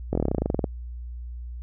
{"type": "slowing click train", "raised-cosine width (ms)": 2, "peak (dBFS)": -10, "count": 16, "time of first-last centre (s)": [0.13, 0.642], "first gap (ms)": 22, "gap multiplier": 1.06, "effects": ["added 60 Hz sine -33 dBFS peak until 1.62 s"]}